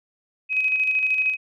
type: tone with tremolo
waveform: sine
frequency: 2533 Hz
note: D#7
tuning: 30 cents sharp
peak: -17 dBFS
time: 0.49-1.37 s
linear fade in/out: 50 ms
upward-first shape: square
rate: 13 Hz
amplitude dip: 40%
effects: none